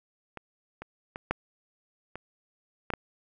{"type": "clicks", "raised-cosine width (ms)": 0.5, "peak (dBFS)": [-24, -24, -21, -11, -23, -16, -13], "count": 7, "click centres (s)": [0.373, 0.82, 1.159, 1.31, 2.156, 2.903, 2.937], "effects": []}